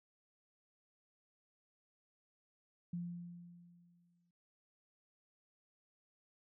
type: tone with exponential decay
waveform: sine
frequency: 173.7 Hz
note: F3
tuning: 9 cents flat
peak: -37 dBFS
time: 2.93-4.31 s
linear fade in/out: 5 ms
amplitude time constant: 300 ms
effects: none